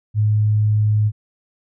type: tone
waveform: sine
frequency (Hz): 106.3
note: G#2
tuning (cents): +41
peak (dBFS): -13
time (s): 0.14-1.12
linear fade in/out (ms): 50
effects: none